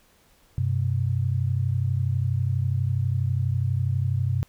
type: tone pair together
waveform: sine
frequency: 96.2 / 128.41 Hz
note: G2 / C3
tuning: -32 / -32 cents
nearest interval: perfect fourth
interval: 500 cents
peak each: -24 dBFS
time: 0.58-4.43 s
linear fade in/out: 0 ms
effects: pink hiss -60 dBFS RMS until 4.48 s